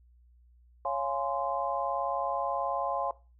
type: chord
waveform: sine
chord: Db major seventh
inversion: none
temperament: just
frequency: 554.4 / 693 / 831.5 / 1039.4 Hz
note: Db5 / F5 / Ab5 / C6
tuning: 0 / -14 / +2 / -12 cents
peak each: -34 dBFS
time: 0.85-3.11 s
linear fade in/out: 2 ms
effects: noise-tail reverb RT60 0.3 s tail -18 dB re dry + added 60 Hz sine -57 dBFS peak until 3.39 s

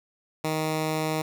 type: tone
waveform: 10% pulse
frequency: 156.7 Hz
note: D#3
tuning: 13 cents sharp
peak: -17 dBFS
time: 0.44-1.22 s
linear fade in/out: 5 ms
effects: none

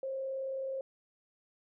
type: tone with frequency modulation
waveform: sine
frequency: 534 Hz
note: C5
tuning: 35 cents sharp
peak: -34 dBFS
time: 0.03-0.81 s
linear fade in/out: 2 ms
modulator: 38.8 Hz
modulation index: 0.22
effects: none

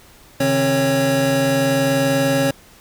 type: tone cluster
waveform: square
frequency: 134.9 / 155.3 / 269.2 / 553 Hz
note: C#3 / D#3 / C4 / C#5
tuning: -47 / -3 / +49 / -4 cents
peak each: -25 / -27 / -20 / -19 dBFS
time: 0.4-2.51 s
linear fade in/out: 5 ms
effects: pink hiss -47 dBFS RMS until 2.8 s

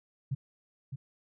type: tone with echo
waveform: sine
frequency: 134.1 Hz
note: C3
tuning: 43 cents sharp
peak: -28 dBFS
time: 0.31-0.35 s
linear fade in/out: 10 ms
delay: 610 ms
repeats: 1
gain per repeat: -7 dB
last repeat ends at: 0.96 s
effects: none

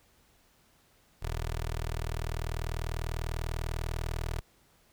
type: tone with notch filter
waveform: 15% pulse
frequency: 40.11 Hz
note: E1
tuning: 47 cents flat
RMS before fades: -34 dBFS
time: 1.22-4.41 s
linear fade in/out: 10 ms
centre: 220 Hz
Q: 0.71
effects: pink hiss -65 dBFS RMS until 4.92 s

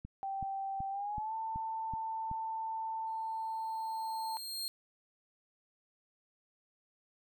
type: click train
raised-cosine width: 5 ms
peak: -31 dBFS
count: 7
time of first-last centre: 0.05-2.314 s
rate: 2.65 Hz
type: tone with pitch glide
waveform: sine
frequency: 780 to 890.8 Hz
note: G5 to A5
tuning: -9 to +21 cents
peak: -35 dBFS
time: 0.23-4.37 s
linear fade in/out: 0 ms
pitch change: +230 cents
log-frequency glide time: 0.9-1.34 s
type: tone with exponential growth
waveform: sawtooth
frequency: 4217 Hz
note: C8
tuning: 13 cents sharp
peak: -32 dBFS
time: 3.07-4.68 s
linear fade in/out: 0 ms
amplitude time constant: 350 ms
effects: none

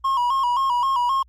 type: tone with vibrato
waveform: triangle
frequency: 1022 Hz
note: C6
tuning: 41 cents flat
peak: -16 dBFS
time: 0.04-1.23 s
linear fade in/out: 10 ms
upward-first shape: square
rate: 3.8 Hz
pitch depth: 91 cents each way
effects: added 60 Hz sine -51 dBFS peak until 1.28 s + Opus 32 kbps

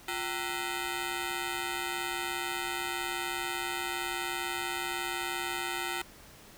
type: ring-modulated tone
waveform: 10% pulse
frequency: 563 Hz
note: C#5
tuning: 27 cents sharp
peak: -21 dBFS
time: 0.08-6.02 s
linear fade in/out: 5 ms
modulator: 211 Hz
effects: pink hiss -53 dBFS RMS until 6.57 s

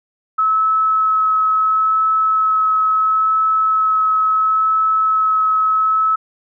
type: tone with vibrato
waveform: sine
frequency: 1293 Hz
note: E6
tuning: 34 cents flat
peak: -12 dBFS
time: 0.38-6.16 s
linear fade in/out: 10 ms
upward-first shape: sine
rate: 0.73 Hz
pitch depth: 9 cents each way
effects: none

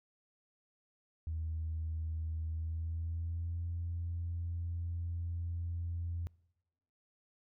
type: tone with pitch glide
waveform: sine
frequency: 80.1 to 85.35 Hz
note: E2 to F2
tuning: -49 to -39 cents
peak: -34 dBFS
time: 1.27-6.27 s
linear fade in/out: 0 ms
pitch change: +110 cents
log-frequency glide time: 2.48-3.63 s
effects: noise-tail reverb RT60 0.9 s tail -25 dB re dry + tanh soft clip ceiling -30 dBFS

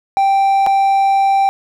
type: tone with dropouts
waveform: triangle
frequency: 784 Hz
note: G5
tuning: in tune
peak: -8 dBFS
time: 0.17-1.49 s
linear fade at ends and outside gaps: 0 ms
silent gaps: 0.664-0.67 s
effects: none

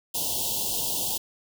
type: band-stop noise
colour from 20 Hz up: white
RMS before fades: -28 dBFS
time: 0.14-1.18 s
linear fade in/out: 10 ms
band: 980 to 2800 Hz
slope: 96 dB/octave
effects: none

